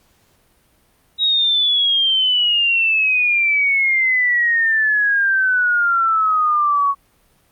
sine exponential sweep, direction down, 3825 to 1108.7 Hz, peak -13 dBFS, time 1.18-6.95 s, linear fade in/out 50 ms, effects pink hiss -58 dBFS RMS until 7.51 s + Opus 48 kbps

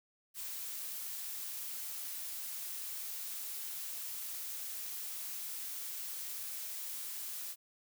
blue noise, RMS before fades -42 dBFS, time 0.34-7.56 s, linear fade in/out 50 ms, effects none

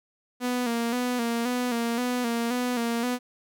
sawtooth tone with vibrato, 240.3 Hz, B3, 47 cents flat, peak -21 dBFS, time 0.4-3.19 s, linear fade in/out 50 ms, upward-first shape square, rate 1.9 Hz, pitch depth 52 cents each way, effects none

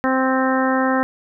harmonic tone, 261.6 Hz, C4, in tune, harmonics 1 / 2 / 3 / 4 / 5 / 6 / 7, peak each -19 / -22 / -24 / -25 / -26 / -27 / -27 dBFS, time 0.04-1.03 s, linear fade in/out 0 ms, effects none

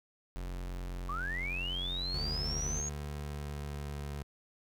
45% pulse tone, 44.87 Hz, F1, 48 cents sharp, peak -37 dBFS, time 0.36-2.81 s, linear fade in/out 0 ms
sine linear sweep, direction up, 1100 to 6645 Hz, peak -35 dBFS, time 1.09-2.89 s, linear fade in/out 2 ms
25% pulse tone with pitch glide, 73.3 to 71.83 Hz, D2 to D2, -3 to -38 cents, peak -34 dBFS, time 2.13-4.23 s, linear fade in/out 10 ms, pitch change -35 cents, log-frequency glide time 3.16-4.08 s
effects none

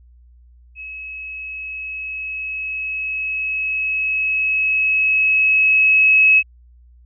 sine tone with level ramp, 2571 Hz, E7, 44 cents flat, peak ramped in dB -30 to -8 dBFS, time 0.75-6.43 s, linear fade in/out 50 ms, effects added 60 Hz sine -45 dBFS peak until 7.05 s

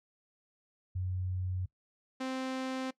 sine / sawtooth tone pair in turn, 92 / 261 Hz, F#2 / C4, -9 / -4 cents, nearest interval octave + tritone, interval 1805 cents, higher second, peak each -32 / -30 dBFS, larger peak second, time 0.95-1.66 / 2.2-2.91 s, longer neither, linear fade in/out 10 ms, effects noise-tail reverb RT60 0.1 s tail -20 dB re dry + low-pass 6000 Hz 12 dB/octave

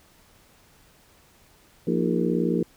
harmonic tone with a mistuned harmonic, 58.2 Hz, A#1, 2 cents flat, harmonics 3 / 4 / 5 / 6 / 7 / 8, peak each -26 / -27 / -28 / -29 / -29 / -30 dBFS, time 1.87-2.63 s, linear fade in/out 5 ms, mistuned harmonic 5, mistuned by +120 cents, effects pink hiss -57 dBFS RMS until 2.76 s

